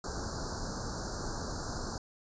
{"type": "band-stop noise", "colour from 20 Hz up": "pink", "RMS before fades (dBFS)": -37, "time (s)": [0.04, 1.98], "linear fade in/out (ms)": 2, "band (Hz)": [1600, 4200], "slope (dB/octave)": 96, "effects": ["resampled to 16000 Hz"]}